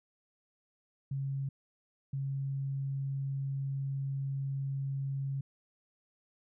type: tone bursts at uneven times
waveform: sine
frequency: 136.9 Hz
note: C#3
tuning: 21 cents flat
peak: -32 dBFS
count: 2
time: 1.11-1.49 / 2.13-5.41 s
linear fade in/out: 5 ms
effects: none